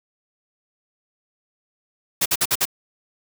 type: noise bursts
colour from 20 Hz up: white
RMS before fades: -19 dBFS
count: 5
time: 2.21-2.654 s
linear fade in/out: 10 ms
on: 48 ms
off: 51 ms
effects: none